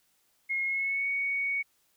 sine tone with pitch glide, 2155 to 2232 Hz, C#7 to C#7, -49 to +11 cents, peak -27 dBFS, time 0.49-1.63 s, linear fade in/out 20 ms, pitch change +60 cents, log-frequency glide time 0.65-1.08 s, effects white hiss -70 dBFS RMS until 1.96 s

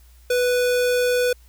square tone, 493.9 Hz, B4, in tune, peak -18 dBFS, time 0.3-1.33 s, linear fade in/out 5 ms, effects added 60 Hz sine -47 dBFS peak until 1.48 s + white hiss -58 dBFS RMS until 1.48 s

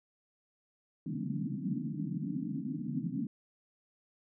pink band-pass noise, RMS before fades -36 dBFS, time 1.06-3.27 s, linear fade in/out 2 ms, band 140 to 300 Hz, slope 96 dB/octave, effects none

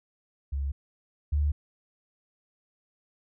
sine tone pair in turn, 69.3 / 73.42 Hz, C#2 / D2, 0 / 0 cents, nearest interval minor second, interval 100 cents, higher second, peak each -27 / -22 dBFS, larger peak second, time 0.52-0.72 / 1.32-1.52 s, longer neither, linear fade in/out 10 ms, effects none

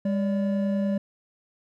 triangle tone pair together, 201.7 / 575 Hz, G3 / D5, +50 / -37 cents, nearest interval octave + tritone, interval 1813 cents, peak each -21 / -29 dBFS, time 0.05-0.98 s, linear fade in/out 5 ms, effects none

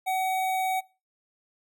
square tone with notch filter, 753 Hz, F#5, 30 cents sharp, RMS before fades -27 dBFS, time 0.06-0.81 s, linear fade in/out 20 ms, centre 5300 Hz, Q 1.4, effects noise-tail reverb RT60 0.3 s tail -22 dB re dry

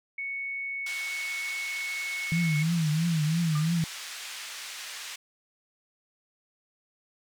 sine tone with pitch glide, 2217 to 2197 Hz, C#7 to C#7, 0 to -16 cents, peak -31 dBFS, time 0.18-2.63 s, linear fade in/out 5 ms, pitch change -16 cents, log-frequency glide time 0.62-2.49 s
pink band-pass noise, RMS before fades -40 dBFS, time 0.86-5.16 s, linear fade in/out 5 ms, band 1900 to 8100 Hz, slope 12 dB/octave
sine tone with vibrato, 160.7 Hz, E3, 44 cents flat, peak -23 dBFS, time 2.32-3.84 s, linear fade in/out 0 ms, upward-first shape triangle, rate 3 Hz, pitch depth 140 cents each way
sine tone with exponential decay, 1200 Hz, D6, 37 cents sharp, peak -33 dBFS, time 3.55-3.75 s, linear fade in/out 5 ms, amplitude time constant 43 ms
effects none

